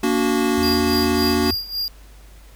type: chord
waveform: square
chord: Bb augmented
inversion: none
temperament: equal with one note detuned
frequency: 233.1 / 288.3 / 370 Hz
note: Bb3 / D4 / F#4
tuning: 0 / -32 / 0 cents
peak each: -22 / -22 / -22 dBFS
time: 0.03-1.51 s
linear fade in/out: 5 ms
type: tone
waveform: sine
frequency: 81.8 Hz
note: E2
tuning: 13 cents flat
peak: -27 dBFS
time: 0.57-1.55 s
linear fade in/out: 10 ms
type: tone with tremolo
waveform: square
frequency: 4811 Hz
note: D8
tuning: 41 cents sharp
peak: -21 dBFS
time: 0.63-1.88 s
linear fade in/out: 0 ms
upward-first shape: sine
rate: 3.6 Hz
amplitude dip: 80%
effects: added 50 Hz sine -42 dBFS peak until 2.55 s + pink hiss -51 dBFS RMS until 2.55 s